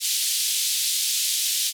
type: band-pass noise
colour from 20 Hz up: pink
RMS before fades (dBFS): -24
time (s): 0-1.73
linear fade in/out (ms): 50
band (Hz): 3300 to 13000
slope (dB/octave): 24
effects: none